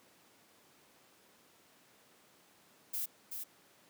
violet noise with echo, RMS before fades -37 dBFS, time 2.93-3.06 s, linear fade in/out 10 ms, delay 380 ms, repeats 1, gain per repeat -5 dB, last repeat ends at 3.44 s, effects pink hiss -64 dBFS RMS until 3.89 s + high-pass 200 Hz 12 dB/octave

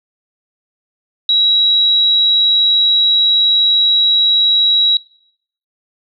sine tone, 3873 Hz, B7, 35 cents flat, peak -9 dBFS, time 1.29-4.97 s, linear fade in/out 2 ms, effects noise-tail reverb RT60 0.7 s tail -22 dB re dry

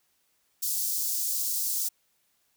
white high-pass noise, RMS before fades -29 dBFS, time 0.62-1.89 s, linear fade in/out 10 ms, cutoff 5100 Hz, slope 24 dB/octave, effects white hiss -71 dBFS RMS until 2.56 s

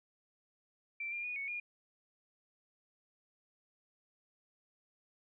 sine tone with pitch steps, 2344 / 2398 / 2460 / 2217 / 2425 Hz, D7 / D7 / D#7 / C#7 / D#7, -4 / +36 / -20 / 0 / -45 cents, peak -37 dBFS, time 1-1.6 s, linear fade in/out 5 ms, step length 120 ms, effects none

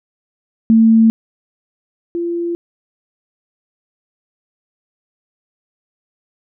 sine tone pair in turn, 224.4 / 342.6 Hz, A3 / F4, +34 / -33 cents, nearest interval perfect fifth, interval 733 cents, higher second, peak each -6 / -17 dBFS, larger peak first, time 0.7-1.1 / 2.15-2.55 s, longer neither, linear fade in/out 0 ms, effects none

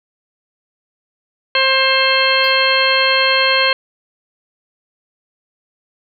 harmonic tone, 530 Hz, C5, 22 cents sharp, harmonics 1 / 2 / 3 / 4 / 5 / 6 / 8, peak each -19 / -19 / -19 / -19 / -19 / -19 / -19 dBFS, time 1.55-3.73 s, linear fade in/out 2 ms
square tone with exponential decay, 4699 Hz, D8, in tune, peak -28 dBFS, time 2.44-2.61 s, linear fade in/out 0 ms, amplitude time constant 35 ms
effects none

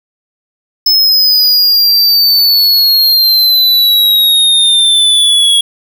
square exponential sweep, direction down, 5220 to 3324 Hz, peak -6 dBFS, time 0.86-5.61 s, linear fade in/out 5 ms, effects none

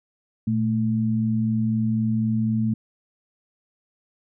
sine tone pair together, 116.07 / 220 Hz, A#2 / A3, -7 / 0 cents, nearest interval major seventh, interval 1107 cents, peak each -24 / -21 dBFS, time 0.47-2.74 s, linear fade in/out 5 ms, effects none

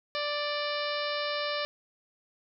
harmonic tone with a mistuned harmonic, 587.3 Hz, D5, in tune, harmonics 1 / 2 / 3 / 4 / 5 / 6 / 7 / 8 / 9, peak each -33 / -36 / -38 / -39 / -40 / -41 / -41 / -42 / -43 dBFS, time 0.15-1.65 s, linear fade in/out 0 ms, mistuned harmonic 6, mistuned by +45 cents, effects none

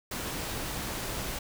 pink noise, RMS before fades -35 dBFS, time 0.11-1.39 s, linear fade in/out 5 ms, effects none

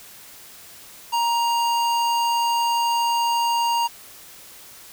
square tone with notch filter, 937 Hz, A#5, 9 cents sharp, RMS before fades -21 dBFS, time 1.12-3.88 s, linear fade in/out 20 ms, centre 11000 Hz, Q 1.3, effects white hiss -44 dBFS RMS until 4.92 s

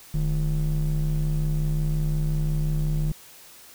triangle ring-modulated tone, 92.5 Hz, F#2, in tune, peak -16 dBFS, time 0.14-3.12 s, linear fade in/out 5 ms, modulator 59.7 Hz, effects white hiss -48 dBFS RMS until 3.74 s

